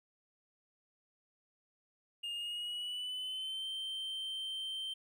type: tone with pitch glide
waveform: triangle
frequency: 2831 to 3123 Hz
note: F7 to G7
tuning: +23 to -7 cents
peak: -36 dBFS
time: 2.23-4.94 s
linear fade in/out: 10 ms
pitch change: +170 cents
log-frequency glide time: 2.34-3.67 s
effects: none